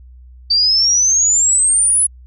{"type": "exponential sweep", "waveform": "sine", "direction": "up", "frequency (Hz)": [4600, 10340], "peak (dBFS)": -10, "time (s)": [0.5, 2.07], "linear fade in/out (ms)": 10, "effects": ["added 62 Hz sine -37 dBFS peak until 2.26 s"]}